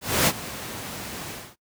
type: noise with ADSR envelope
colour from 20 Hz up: pink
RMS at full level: -17 dBFS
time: 0.01-1.56 s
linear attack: 260 ms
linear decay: 50 ms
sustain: -17 dB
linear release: 260 ms
effects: noise-tail reverb RT60 0.1 s tail -20 dB re dry + high-pass 100 Hz 12 dB/octave